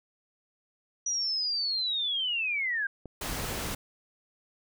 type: linear sweep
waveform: sine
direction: down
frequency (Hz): 5860 to 1568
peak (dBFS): -27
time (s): 1.06-2.87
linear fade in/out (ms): 5
type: clicks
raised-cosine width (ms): 2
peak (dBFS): -28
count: 3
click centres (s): 3.057 / 3.41 / 3.686
type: noise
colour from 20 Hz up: pink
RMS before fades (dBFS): -34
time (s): 3.21-3.75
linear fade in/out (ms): 5
effects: none